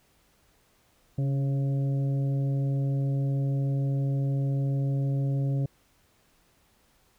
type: harmonic tone with a mistuned harmonic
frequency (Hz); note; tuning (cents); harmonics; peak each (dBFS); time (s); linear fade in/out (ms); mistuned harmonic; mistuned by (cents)
137; C#3; -20; 1 / 2 / 3 / 4 / 5; -24 / -36 / -43 / -42 / -50; 1.18-5.66; 5; 2; +41
effects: pink hiss -65 dBFS RMS until 7.18 s